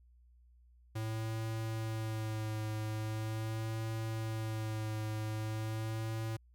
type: tone with vibrato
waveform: square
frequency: 110 Hz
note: A2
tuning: in tune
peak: -36 dBFS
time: 0.95-6.37 s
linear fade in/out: 10 ms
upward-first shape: sine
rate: 0.42 Hz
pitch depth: 26 cents each way
effects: added 60 Hz sine -60 dBFS peak until 6.54 s